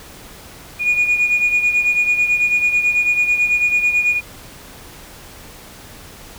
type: beating tone pair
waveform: sine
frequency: 2445 / 2454.1 Hz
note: D#7 / D#7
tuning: -31 / -24 cents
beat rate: 9.1 Hz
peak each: -13 / -19 dBFS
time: 0.79-4.21 s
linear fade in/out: 50 ms
effects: tanh soft clip ceiling -9 dBFS + pink hiss -39 dBFS RMS until 6.38 s